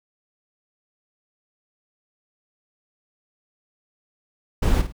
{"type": "noise with echo", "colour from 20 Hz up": "brown", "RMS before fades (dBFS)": -18, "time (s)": [4.62, 4.82], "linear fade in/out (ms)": 10, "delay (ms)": 52, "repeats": 2, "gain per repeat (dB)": -10, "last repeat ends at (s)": 4.924, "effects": []}